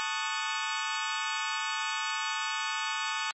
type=chord; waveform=20% pulse; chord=D# half-diminished seventh; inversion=second; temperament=equal; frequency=880 / 1108.7 / 1244.5 / 1480 Hz; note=A5 / C#6 / D#6 / F#6; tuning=0 / 0 / 0 / 0 cents; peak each=-30 / -32 / -30 / -31 dBFS; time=0-3.31 s; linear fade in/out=0 ms; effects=MP3 32 kbps